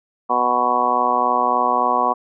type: harmonic tone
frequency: 123.47 Hz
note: B2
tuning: in tune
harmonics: 2 / 3 / 4 / 5 / 6 / 7 / 8 / 9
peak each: -29 / -30 / -27 / -27 / -21 / -27 / -20 / -20 dBFS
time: 0.29-2.14 s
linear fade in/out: 20 ms
effects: none